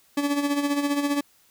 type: tone with tremolo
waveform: 40% pulse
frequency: 286.3 Hz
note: D4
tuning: 44 cents flat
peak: -19 dBFS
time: 0.17-1.21 s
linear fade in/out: 5 ms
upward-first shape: sine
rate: 15 Hz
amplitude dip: 60%
effects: white hiss -60 dBFS RMS until 1.5 s